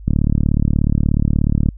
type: click train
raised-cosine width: 5 ms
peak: -3 dBFS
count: 60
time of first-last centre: 0.08-1.688 s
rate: 36.7 Hz
effects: added 50 Hz sine -32 dBFS peak until 1.77 s